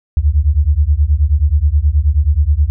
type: beating tone pair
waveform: sine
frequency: 69.3 / 78.7 Hz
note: C#2 / D#2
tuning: 0 / +20 cents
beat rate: 9.4 Hz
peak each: -12 dBFS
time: 0.17-2.7 s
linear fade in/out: 0 ms
effects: none